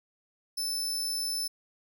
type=tone; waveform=sawtooth; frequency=5274 Hz; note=E8; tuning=in tune; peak=-27 dBFS; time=0.57-1.48 s; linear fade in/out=10 ms; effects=none